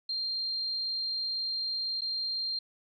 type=tone with dropouts; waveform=sine; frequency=4186 Hz; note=C8; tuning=in tune; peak=-30 dBFS; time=0.09-2.59 s; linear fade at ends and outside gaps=5 ms; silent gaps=2.009-2.017 s; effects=none